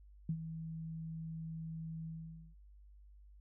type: tone with ADSR envelope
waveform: sine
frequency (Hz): 161.6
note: E3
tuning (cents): -34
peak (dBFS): -31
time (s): 0.29-2.55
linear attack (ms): 3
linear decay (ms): 70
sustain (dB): -10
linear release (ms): 490
effects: added 50 Hz sine -56 dBFS peak until 3.4 s